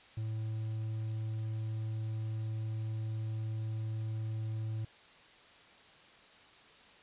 triangle tone, 110 Hz, A2, in tune, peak -32 dBFS, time 0.17-4.85 s, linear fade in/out 5 ms, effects white hiss -58 dBFS RMS until 7.02 s + resampled to 8000 Hz

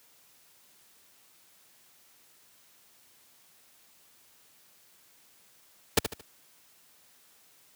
pink noise with echo, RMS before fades -19 dBFS, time 5.97-5.99 s, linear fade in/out 5 ms, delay 74 ms, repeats 3, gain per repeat -9 dB, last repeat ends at 6.212 s, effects white hiss -61 dBFS RMS until 7.75 s + high-pass 80 Hz 12 dB/octave

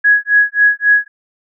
sine tone with tremolo, 1669 Hz, G#6, 8 cents sharp, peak -5 dBFS, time 0.04-1.08 s, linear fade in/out 10 ms, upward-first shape sine, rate 3.7 Hz, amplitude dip 100%, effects none

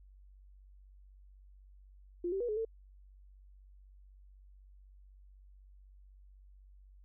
sine tone with pitch steps, 349.9 / 387.6 / 481.8 / 424.8 / 449.3 Hz, F4 / G4 / B4 / G#4 / A4, +3 / -20 / -43 / +39 / +36 cents, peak -32 dBFS, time 2.24-2.65 s, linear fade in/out 5 ms, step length 82 ms, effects added 48 Hz sine -55 dBFS peak until 7.04 s

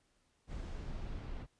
brown noise with low-pass filter sweep, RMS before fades -42 dBFS, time 0.47-1.47 s, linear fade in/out 50 ms, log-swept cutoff 8200 to 3500 Hz, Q 0.84, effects pink hiss -75 dBFS RMS until 1.59 s + resampled to 22050 Hz

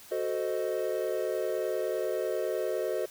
triangle chord, F# diminished seventh, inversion none, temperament equal with one note detuned, 370 / 440 / 519 / 622.3 Hz, F#4 / A4 / C5 / Eb5, 0 / 0 / -14 / 0 cents, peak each -32 dBFS, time 0.11-3.06 s, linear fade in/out 10 ms, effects white hiss -51 dBFS RMS until 3.1 s

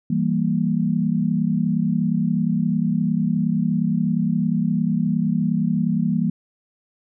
sine chord, E diminished, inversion none, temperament equal, 164.81 / 196 / 233.1 Hz, E3 / G3 / Bb3, 0 / 0 / 0 cents, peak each -22 dBFS, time 0.1-6.3 s, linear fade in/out 5 ms, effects none

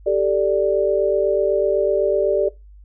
sine chord, G suspended second, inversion none, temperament equal, 392 / 440 / 587.3 Hz, G4 / A4 / D5, 0 / 0 / 0 cents, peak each -20 / -21 / -18 dBFS, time 0.06-2.49 s, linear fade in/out 10 ms, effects noise-tail reverb RT60 0.2 s tail -19 dB re dry + added 50 Hz sine -41 dBFS peak until 2.84 s

